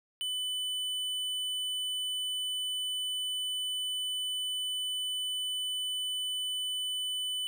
triangle tone with tanh clipping, 3000 Hz, F#7, 23 cents sharp, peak -33 dBFS, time 0.21-7.47 s, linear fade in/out 0 ms, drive 15 dB, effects none

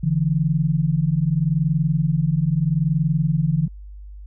sine tone pair together, 144.22 / 165 Hz, D3 / E3, -31 / +2 cents, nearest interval major second, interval 233 cents, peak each -20 / -19 dBFS, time 0.03-3.68 s, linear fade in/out 10 ms, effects added 50 Hz sine -35 dBFS peak until 4.26 s

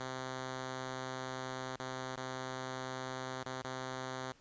5% pulse tone with dropouts, 129.9 Hz, C3, 12 cents flat, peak -28 dBFS, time 0-4.32 s, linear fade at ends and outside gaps 2 ms, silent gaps 1.762-1.798 / 2.157-2.174 / 3.434-3.457 / 3.619-3.643 s, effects pink hiss -65 dBFS RMS until 4.4 s + resampled to 16000 Hz

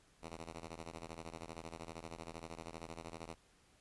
5% pulse ring-modulated tone, 82.41 Hz, E2, in tune, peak -33 dBFS, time 0.22-3.35 s, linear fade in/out 5 ms, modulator 34.8 Hz, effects pink hiss -69 dBFS RMS until 3.8 s + resampled to 24000 Hz

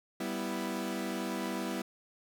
sawtooth chord, E minor, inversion first, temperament equal, 196 / 246.9 / 329.6 Hz, G3 / B3 / E4, 0 / 0 / 0 cents, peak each -34 dBFS, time 0.2-1.82 s, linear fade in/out 5 ms, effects none

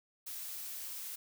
blue noise, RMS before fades -43 dBFS, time 0.26-1.16 s, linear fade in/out 10 ms, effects none

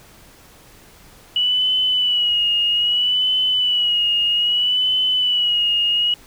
sine tone with vibrato, 2937 Hz, F#7, 13 cents flat, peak -15 dBFS, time 1.36-6.14 s, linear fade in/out 2 ms, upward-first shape sine, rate 0.62 Hz, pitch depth 51 cents each way, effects pink hiss -47 dBFS RMS until 6.26 s

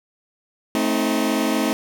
sawtooth chord, A diminished, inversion none, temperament just, 220 / 264 / 316.8 Hz, A3 / C4 / Eb4, 0 / +16 / +31 cents, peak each -19 dBFS, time 0.75-1.73 s, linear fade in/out 0 ms, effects none

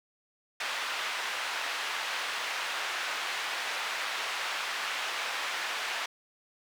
white band-pass noise, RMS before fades -34 dBFS, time 0.6-6.06 s, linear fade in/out 5 ms, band 830 to 2700 Hz, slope 12 dB/octave, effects none

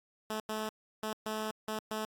10% pulse tone bursts at uneven times, 216.6 Hz, A3, 27 cents flat, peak -26 dBFS, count 6, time 0.3-0.4 / 0.49-0.69 / 1.03-1.13 / 1.26-1.51 / 1.68-1.79 / 1.91-2.05 s, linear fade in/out 2 ms, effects AAC 48 kbps

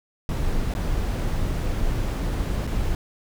brown noise with dropouts, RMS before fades -24 dBFS, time 0.29-2.95 s, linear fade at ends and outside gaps 1 ms, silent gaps 0.739-0.75 / 2.669-2.674 s, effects none

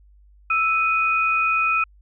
sine tone pair together, 1318.5 / 2489 Hz, E6 / D#7, 0 / 0 cents, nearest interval major seventh, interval 1100 cents, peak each -20 dBFS, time 0.5-1.84 s, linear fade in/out 5 ms, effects added 50 Hz sine -49 dBFS peak until 2.01 s

